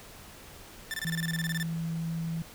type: tone bursts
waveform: sawtooth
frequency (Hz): 1776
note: A6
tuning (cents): +16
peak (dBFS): -28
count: 14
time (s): 0.91-1.628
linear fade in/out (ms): 0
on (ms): 29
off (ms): 24
type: tone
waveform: sine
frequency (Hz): 164.6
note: E3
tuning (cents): -2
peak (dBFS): -30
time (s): 1.05-2.42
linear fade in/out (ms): 0
effects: pink hiss -49 dBFS RMS until 2.54 s